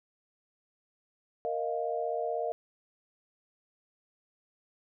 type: chord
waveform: sine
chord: Bb suspended fourth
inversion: none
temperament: equal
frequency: 466.2 / 622.3 / 698.5 Hz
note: Bb4 / Eb5 / F5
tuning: 0 / 0 / 0 cents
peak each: -34 dBFS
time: 1.45-2.52 s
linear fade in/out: 0 ms
effects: none